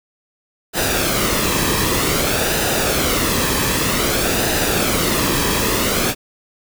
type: noise with flanger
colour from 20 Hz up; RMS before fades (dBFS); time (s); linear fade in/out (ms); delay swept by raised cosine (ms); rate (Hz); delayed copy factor
pink; -18; 0.73-6.15; 50; 0.9 to 1.41; 0.53; -0.5
effects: none